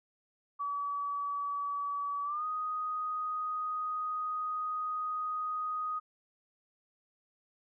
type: tone with pitch glide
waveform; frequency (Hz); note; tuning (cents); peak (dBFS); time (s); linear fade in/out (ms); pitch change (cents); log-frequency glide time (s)
sine; 1143 to 1246.5; D6 to D#6; -47 to +3; -32; 0.59-6; 20; +150; 2.24-2.45
effects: none